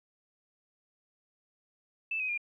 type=tone with pitch steps; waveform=sine; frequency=2637 / 2521 / 2410 Hz; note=E7 / D#7 / D7; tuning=0 / +22 / +44 cents; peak=-30 dBFS; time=2.11-2.377 s; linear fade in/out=5 ms; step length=89 ms; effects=12-bit